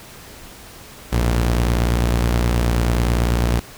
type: tone pair together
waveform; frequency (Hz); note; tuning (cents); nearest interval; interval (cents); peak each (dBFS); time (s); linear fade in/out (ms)
sawtooth; 59.29 / 109.3; A#1 / A2; +30 / -11; major seventh; 1059; -12 / -21; 1.12-3.6; 10
effects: pink hiss -40 dBFS RMS until 3.77 s